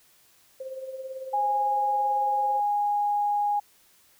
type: tone with tremolo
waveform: sine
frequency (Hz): 526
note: C5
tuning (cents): +9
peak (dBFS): -31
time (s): 0.6-2.6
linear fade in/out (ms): 5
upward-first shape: triangle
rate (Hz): 18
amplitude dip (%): 65
type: tone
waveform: sine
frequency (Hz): 824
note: G#5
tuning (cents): -14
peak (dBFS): -22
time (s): 1.33-3.6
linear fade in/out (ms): 10
effects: white hiss -60 dBFS RMS until 4.19 s